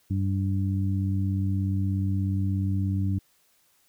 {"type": "harmonic tone", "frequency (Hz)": 96.8, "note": "G2", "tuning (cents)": -21, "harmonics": [1, 2, 3], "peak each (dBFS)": [-24, -30, -34], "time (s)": [0.1, 3.19], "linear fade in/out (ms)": 10, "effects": ["white hiss -65 dBFS RMS until 3.88 s"]}